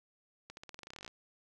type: accelerating click train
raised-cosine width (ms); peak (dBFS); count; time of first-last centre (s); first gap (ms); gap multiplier
0.2; -30; 17; 0.5-1.078; 71; 0.9
effects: none